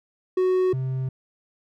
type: tone pair in turn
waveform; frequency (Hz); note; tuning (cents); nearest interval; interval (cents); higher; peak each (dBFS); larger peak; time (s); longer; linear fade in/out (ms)
triangle; 370 / 130.81; F#4 / C3; 0 / 0; octave + tritone; 1800; first; -16 / -22; first; 0.37-0.73 / 0.73-1.09; neither; 5
effects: none